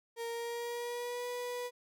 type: tone with pitch glide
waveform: 35% pulse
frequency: 464.3 to 489.9 Hz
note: A#4 to B4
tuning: -7 to -14 cents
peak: -35 dBFS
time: 0.16-1.71 s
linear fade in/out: 50 ms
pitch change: +93 cents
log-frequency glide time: 0.27-1.27 s
effects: none